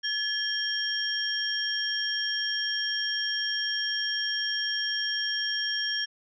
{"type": "tone cluster", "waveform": "sine", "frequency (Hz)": [1712, 3202, 5560], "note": ["A6", "G7", "F8"], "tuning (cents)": [-48, 36, -9], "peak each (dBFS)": -31, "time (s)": [0.03, 6.06], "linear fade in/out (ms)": 20, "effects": []}